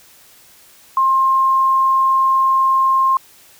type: tone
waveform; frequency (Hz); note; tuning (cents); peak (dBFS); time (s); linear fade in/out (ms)
sine; 1062; C6; +25; -11; 0.97-3.17; 2
effects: white hiss -47 dBFS RMS until 3.59 s